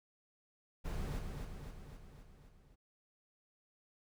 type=noise with echo; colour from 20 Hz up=brown; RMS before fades=-39 dBFS; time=0.84-1.2 s; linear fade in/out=20 ms; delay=260 ms; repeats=6; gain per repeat=-4 dB; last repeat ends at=2.76 s; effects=none